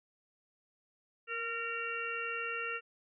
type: harmonic tone with a mistuned harmonic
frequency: 459.2 Hz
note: A#4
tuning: 26 cents flat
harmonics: 1 / 3 / 4 / 5 / 6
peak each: -43 / -39 / -43 / -46 / -39 dBFS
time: 1.27-2.81 s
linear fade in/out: 50 ms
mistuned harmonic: 1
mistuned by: +29 cents
effects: none